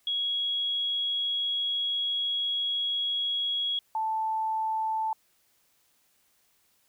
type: tone pair in turn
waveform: sine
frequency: 3322 / 879.9 Hz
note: G#7 / A5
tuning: 0 / 0 cents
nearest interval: octave + major seventh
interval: 2300 cents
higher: first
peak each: -26 / -26 dBFS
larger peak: neither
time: 0.07-3.79 / 3.95-5.13 s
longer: first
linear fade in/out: 2 ms
effects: white hiss -68 dBFS RMS until 6.88 s